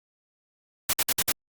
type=noise bursts; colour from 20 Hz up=white; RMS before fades=-23 dBFS; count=5; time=0.89-1.321 s; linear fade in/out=5 ms; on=43 ms; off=54 ms; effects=Opus 48 kbps